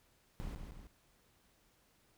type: noise with echo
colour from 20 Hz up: brown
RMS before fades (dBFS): -42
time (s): 0.4-0.55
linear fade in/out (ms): 0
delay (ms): 160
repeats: 2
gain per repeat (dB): -5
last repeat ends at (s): 0.87
effects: pink hiss -71 dBFS RMS until 2.17 s